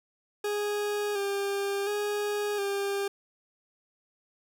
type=tone with vibrato; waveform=40% pulse; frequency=406.3 Hz; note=G#4; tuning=38 cents flat; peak=-27 dBFS; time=0.44-3.08 s; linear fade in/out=5 ms; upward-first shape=square; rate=0.7 Hz; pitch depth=32 cents each way; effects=none